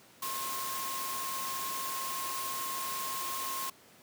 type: tone in noise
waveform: sine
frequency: 1070 Hz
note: C6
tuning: 38 cents sharp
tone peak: -37 dBFS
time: 0.22-3.7 s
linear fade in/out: 5 ms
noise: white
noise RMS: -38 dBFS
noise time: 0.22-3.7 s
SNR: -2 dB
effects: pink hiss -58 dBFS RMS until 4.02 s + high-pass 150 Hz 12 dB/octave